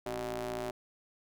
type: ring-modulated tone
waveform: sawtooth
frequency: 116.54 Hz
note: A#2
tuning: in tune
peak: -28 dBFS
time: 0.06-0.71 s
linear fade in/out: 5 ms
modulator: 494 Hz
effects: none